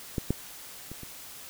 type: clicks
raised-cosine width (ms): 3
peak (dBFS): -15 / -12 / -27 / -29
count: 4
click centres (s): 0.182 / 0.306 / 0.916 / 1.033
effects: white hiss -45 dBFS RMS until 1.49 s